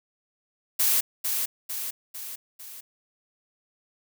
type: noise with echo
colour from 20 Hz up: blue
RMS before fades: -22 dBFS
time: 0.79-1.01 s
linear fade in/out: 10 ms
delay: 450 ms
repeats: 4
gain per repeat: -5 dB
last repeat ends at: 2.81 s
effects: none